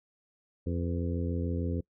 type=harmonic tone with a mistuned harmonic; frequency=86.6 Hz; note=F2; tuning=14 cents flat; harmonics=1 / 2 / 3 / 4 / 5 / 6; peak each=-31 / -36 / -36 / -41 / -41 / -42 dBFS; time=0.66-1.81 s; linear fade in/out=10 ms; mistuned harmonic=6; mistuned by=-49 cents; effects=noise-tail reverb RT60 0.1 s tail -24 dB re dry